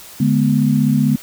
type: chord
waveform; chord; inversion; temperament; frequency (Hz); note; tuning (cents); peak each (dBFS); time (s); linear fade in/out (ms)
sine; G# diminished; second; equal with one note detuned; 146.83 / 211.2 / 246.9; D3 / G#3 / B3; 0 / +29 / 0; -16; 0.2-1.16; 5
effects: white hiss -38 dBFS RMS until 1.22 s